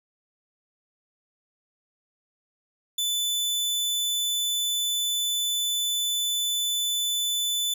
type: tone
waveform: sawtooth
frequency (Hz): 3500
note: A7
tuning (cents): -10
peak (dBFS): -21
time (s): 2.98-7.74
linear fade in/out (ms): 5
effects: none